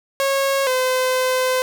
sawtooth tone pair in turn, 547 / 512.6 Hz, C#5 / C5, -23 / -36 cents, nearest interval minor second, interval 113 cents, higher first, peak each -13 dBFS, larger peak neither, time 0.2-0.67 / 0.67-1.62 s, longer second, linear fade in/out 0 ms, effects none

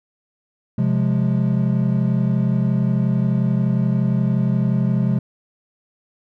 triangle chord, F minor, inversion second, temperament equal with one note detuned, 130.81 / 176.24 / 207.7 Hz, C3 / F3 / Ab3, 0 / +16 / 0 cents, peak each -17 / -19 / -19 dBFS, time 0.78-5.19 s, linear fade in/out 5 ms, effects none

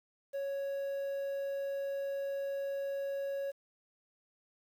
triangle tone with quantisation, 554.4 Hz, C#5, in tune, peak -32 dBFS, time 0.33-3.52 s, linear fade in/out 20 ms, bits 10, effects none

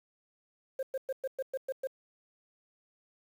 sine tone bursts, 530 Hz, C5, 22 cents sharp, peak -28 dBFS, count 8, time 0.79-1.872 s, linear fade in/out 5 ms, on 39 ms, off 110 ms, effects tanh soft clip ceiling -29 dBFS + 9-bit

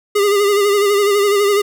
square tone with vibrato, 406.3 Hz, G#4, 38 cents flat, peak -12 dBFS, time 0.15-1.62 s, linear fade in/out 10 ms, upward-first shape sine, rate 12 Hz, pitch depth 50 cents each way, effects none

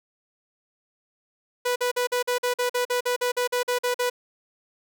sawtooth tone bursts, 492.3 Hz, B4, 6 cents flat, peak -18 dBFS, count 16, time 1.65-4.1 s, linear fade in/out 10 ms, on 110 ms, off 46 ms, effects none

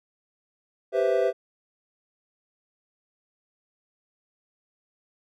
triangle chord, C major seventh, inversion second, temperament equal, 392 / 493.9 / 523.3 / 659.3 Hz, G4 / B4 / C5 / E5, 0 / 0 / 0 / 0 cents, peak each -24 dBFS, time 0.92-1.33 s, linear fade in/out 50 ms, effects none

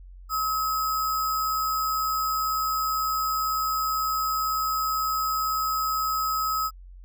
sine tone with sample-and-hold, 1281 Hz, E6, 50 cents flat, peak -23 dBFS, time 0.29-6.71 s, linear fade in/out 50 ms, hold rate 6300 Hz, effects added 45 Hz sine -42 dBFS peak until 7.04 s

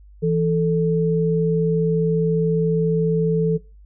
sine tone pair together, 164.81 / 440 Hz, E3 / A4, 0 / 0 cents, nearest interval octave + perfect fourth, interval 1700 cents, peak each -19 dBFS, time 0.22-3.58 s, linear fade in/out 20 ms, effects noise-tail reverb RT60 0.3 s tail -20 dB re dry + added 50 Hz sine -43 dBFS peak until 3.85 s

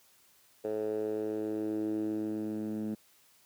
10% pulse tone with band-pass filter sweep, 107.6 Hz, A2, 38 cents flat, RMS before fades -34 dBFS, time 0.64-2.95 s, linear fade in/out 10 ms, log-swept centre 470 to 240 Hz, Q 4.3, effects white hiss -64 dBFS RMS until 3.45 s + high-pass 60 Hz 12 dB/octave

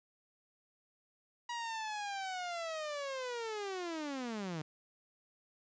sawtooth linear sweep, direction down, 962 to 148.2 Hz, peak -34 dBFS, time 1.49-4.62 s, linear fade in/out 5 ms, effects resampled to 16000 Hz + 11-bit

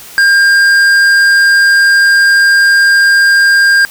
sine tone with tanh clipping, 1603 Hz, G6, 38 cents sharp, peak -6 dBFS, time 0.18-3.85 s, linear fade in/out 0 ms, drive 11 dB, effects white hiss -32 dBFS RMS until 3.9 s

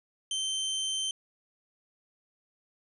sawtooth tone, 3110 Hz, G7, 14 cents flat, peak -26 dBFS, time 0.31-1.11 s, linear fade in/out 2 ms, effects resampled to 24000 Hz

